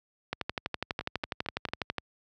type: two click trains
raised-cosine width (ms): 0.3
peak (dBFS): -20 / -14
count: 4 / 21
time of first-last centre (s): 1.01-1.687 / 0.33-1.983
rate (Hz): 4.43 / 12.1
effects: high-pass 60 Hz 12 dB/octave